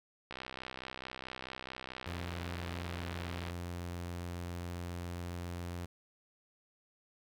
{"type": "click train", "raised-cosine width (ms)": 0.3, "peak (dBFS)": -26, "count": 207, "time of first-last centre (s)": [0.31, 3.499], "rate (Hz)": 64.6}
{"type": "tone", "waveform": "sawtooth", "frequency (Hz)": 87.31, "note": "F2", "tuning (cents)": 0, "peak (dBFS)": -35, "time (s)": [2.06, 5.86], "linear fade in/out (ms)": 10}
{"effects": []}